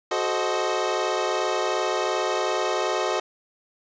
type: chord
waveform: 25% pulse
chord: F# diminished seventh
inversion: none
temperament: equal with one note detuned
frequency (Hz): 370 / 432.7 / 523.3 / 622.3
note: F#4 / A4 / C5 / Eb5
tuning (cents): 0 / -29 / 0 / 0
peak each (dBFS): -24 / -25 / -26 / -24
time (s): 0.11-3.2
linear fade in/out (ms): 5
effects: resampled to 16000 Hz + 8-bit